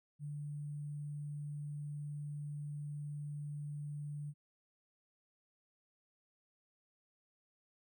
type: tone with sample-and-hold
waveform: sine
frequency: 146.83 Hz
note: D3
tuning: in tune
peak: -40 dBFS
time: 0.19-4.34 s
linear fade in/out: 50 ms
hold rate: 8820 Hz
effects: none